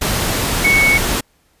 sine tone in noise, 2217 Hz, C#7, in tune, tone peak -10 dBFS, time 0.64-0.98 s, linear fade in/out 10 ms, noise pink, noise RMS -18 dBFS, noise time 0.01-1.21 s, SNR +5 dB, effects pink hiss -58 dBFS RMS until 1.6 s + resampled to 32000 Hz

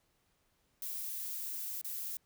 violet noise with dropouts, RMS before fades -40 dBFS, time 0.82-2.17 s, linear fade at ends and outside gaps 2 ms, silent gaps 1.814-1.845 s, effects pink hiss -75 dBFS RMS until 2.25 s

